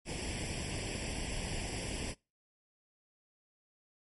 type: noise with comb filter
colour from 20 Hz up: pink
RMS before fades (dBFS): -38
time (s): 0.05-2.15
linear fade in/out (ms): 50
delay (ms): 0.38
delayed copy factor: +0.85
effects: noise-tail reverb RT60 0.3 s tail -26 dB re dry + MP3 48 kbps